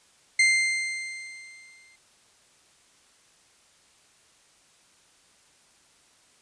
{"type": "tone with exponential decay", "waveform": "40% pulse", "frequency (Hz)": 2093, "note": "C7", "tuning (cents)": 0, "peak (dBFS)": -15, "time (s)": [0.39, 1.96], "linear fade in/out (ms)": 5, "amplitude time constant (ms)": 340, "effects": ["white hiss -60 dBFS RMS until 6.41 s", "resampled to 22050 Hz"]}